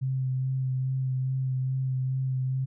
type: tone with vibrato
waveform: sine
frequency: 130.81 Hz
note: C3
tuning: in tune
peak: -25 dBFS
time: 0.01-2.66 s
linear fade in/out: 20 ms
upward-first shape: sine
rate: 2.4 Hz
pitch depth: 17 cents each way
effects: none